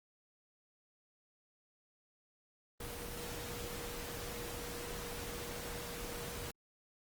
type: tone in noise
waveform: sine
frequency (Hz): 477.1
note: A#4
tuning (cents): +40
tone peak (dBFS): -48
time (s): 2.8-6.51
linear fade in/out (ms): 5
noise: pink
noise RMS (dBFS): -44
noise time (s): 2.8-6.51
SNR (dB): -7
effects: Opus 24 kbps